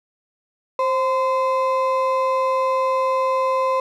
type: ring-modulated tone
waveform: triangle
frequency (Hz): 777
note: G5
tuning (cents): -16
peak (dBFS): -12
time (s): 0.79-3.8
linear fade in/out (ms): 2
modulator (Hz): 250
effects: none